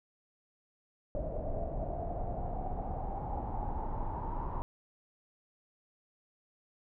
brown noise with low-pass filter sweep, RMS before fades -36 dBFS, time 1.15-4.62 s, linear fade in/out 0 ms, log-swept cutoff 610 to 970 Hz, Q 9.1, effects none

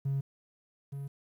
triangle tone pair in turn, 137.4 / 139.48 Hz, C#3 / C#3, -15 / +11 cents, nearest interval unison, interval 26 cents, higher second, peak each -25 / -34 dBFS, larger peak first, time 0.05-0.21 / 0.92-1.08 s, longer neither, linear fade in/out 10 ms, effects tanh soft clip ceiling -24 dBFS + 11-bit

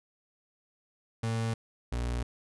35% pulse tone pair in turn, 113.5 / 60.23 Hz, A#2 / B1, -46 / -43 cents, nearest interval major seventh, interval 1097 cents, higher first, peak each -27 / -28 dBFS, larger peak first, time 1.23-1.54 / 1.92-2.23 s, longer neither, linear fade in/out 5 ms, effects resampled to 24000 Hz

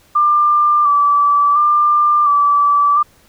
sine tone with vibrato, 1174.7 Hz, D6, in tune, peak -9 dBFS, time 0.15-3.03 s, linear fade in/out 10 ms, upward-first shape square, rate 0.71 Hz, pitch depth 27 cents each way, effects pink hiss -51 dBFS RMS until 3.28 s

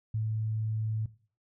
sine tone, 109.5 Hz, A2, 8 cents flat, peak -28 dBFS, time 0.14-1.06 s, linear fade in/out 5 ms, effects noise-tail reverb RT60 0.4 s tail -17 dB re dry

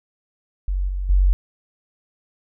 sine tone with level steps, 46.77 Hz, F#1, 19 cents sharp, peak -19 / -22 / -12 dBFS, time 0.68-1.33 s, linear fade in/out 0 ms, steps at 0.88 / 1.09 s, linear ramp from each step 10 ms, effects none

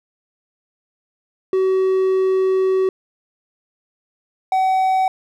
triangle tone pair in turn, 378.3 / 756.6 Hz, F#4 / F#5, +38 / +38 cents, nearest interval octave, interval 1200 cents, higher second, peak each -12 dBFS, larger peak neither, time 1.53-2.89 / 4.52-5.08 s, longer first, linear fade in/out 2 ms, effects none

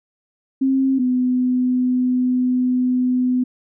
sine tone pair in turn, 266.7 / 251.7 Hz, C4 / B3, +33 / +33 cents, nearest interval minor second, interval 100 cents, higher first, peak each -14 / -15 dBFS, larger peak first, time 0.61-0.99 / 0.99-3.44 s, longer second, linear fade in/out 10 ms, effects none

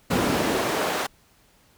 brown noise with high-pass filter sweep, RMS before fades -24 dBFS, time 0.1-1.07 s, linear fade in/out 10 ms, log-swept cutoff 200 to 690 Hz, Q 0.82, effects pink hiss -59 dBFS RMS until 1.77 s

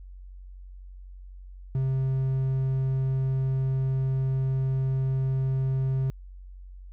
triangle tone, 132.5 Hz, C3, 22 cents sharp, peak -21 dBFS, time 1.75-6.1 s, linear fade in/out 0 ms, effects added 46 Hz sine -41 dBFS peak until 6.92 s

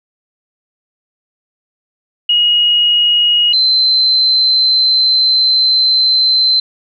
sine tone pair in turn, 2887 / 4083 Hz, F#7 / C8, -43 / -43 cents, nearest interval tritone, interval 600 cents, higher second, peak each -8 dBFS, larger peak neither, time 2.29-3.53 / 3.53-6.6 s, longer second, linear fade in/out 5 ms, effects none

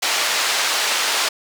white band-pass noise, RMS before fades -20 dBFS, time 0.02-1.29 s, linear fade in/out 10 ms, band 570 to 5200 Hz, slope 12 dB/octave, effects none

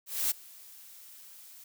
blue noise with ADSR envelope, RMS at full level -27 dBFS, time 0.06-1.64 s, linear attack 250 ms, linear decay 11 ms, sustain -24 dB, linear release 4 ms, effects none

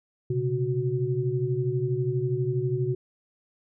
sine tone cluster, 124 / 136.3 / 368.6 Hz, B2 / C#3 / F#4, +7 / -29 / -7 cents, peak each -28 dBFS, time 0.3-2.95 s, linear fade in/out 5 ms, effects none

